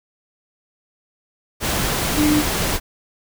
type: tone in noise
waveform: sine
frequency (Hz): 300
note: D4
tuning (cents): +37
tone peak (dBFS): -14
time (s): 2.15-2.44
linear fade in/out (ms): 50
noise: pink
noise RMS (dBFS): -21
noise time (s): 1.6-2.8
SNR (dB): +4
effects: none